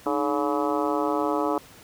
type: harmonic tone with a mistuned harmonic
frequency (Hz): 142.3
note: C#3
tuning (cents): +46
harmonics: 2 / 3 / 4 / 5 / 6 / 7 / 8 / 9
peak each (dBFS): -27 / -29 / -30 / -31 / -32 / -32 / -33 / -34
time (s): 0.06-1.58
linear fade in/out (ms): 2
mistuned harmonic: 2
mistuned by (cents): +130
effects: pink hiss -49 dBFS RMS until 1.83 s + high-pass 60 Hz 12 dB/octave